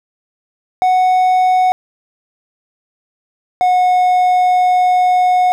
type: tone pair in turn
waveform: triangle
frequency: 739 / 729.2 Hz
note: F#5 / F#5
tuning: -2 / -25 cents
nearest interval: unison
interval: 23 cents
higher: first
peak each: -7 dBFS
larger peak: neither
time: 0.82-1.72 / 3.61-5.52 s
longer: second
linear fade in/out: 0 ms
effects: none